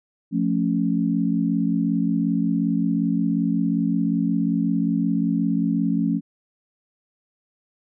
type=chord; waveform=sine; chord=F augmented; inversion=none; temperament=equal; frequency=174.61 / 220 / 277.2 Hz; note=F3 / A3 / C#4; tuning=0 / 0 / 0 cents; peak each=-23 dBFS; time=0.31-6.21 s; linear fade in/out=50 ms; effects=none